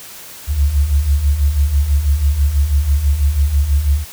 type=beating tone pair; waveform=sine; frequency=67.3 / 73.4 Hz; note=C2 / D2; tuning=+49 / 0 cents; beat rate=6.1 Hz; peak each=-18 / -12 dBFS; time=0.47-4.05 s; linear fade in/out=50 ms; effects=white hiss -35 dBFS RMS until 4.12 s